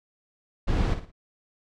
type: noise with echo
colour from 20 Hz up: brown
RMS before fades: -23 dBFS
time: 0.67-0.95 s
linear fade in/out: 20 ms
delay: 56 ms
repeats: 3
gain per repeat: -9 dB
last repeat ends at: 1.118 s
effects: low-pass 5000 Hz 12 dB/octave